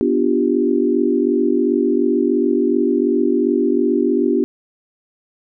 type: chord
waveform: sine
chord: G dominant seventh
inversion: first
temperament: equal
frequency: 246.9 / 293.7 / 349.2 / 392 Hz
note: B3 / D4 / F4 / G4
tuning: 0 / 0 / 0 / 0 cents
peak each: -19 dBFS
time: 0.01-4.44 s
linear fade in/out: 0 ms
effects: none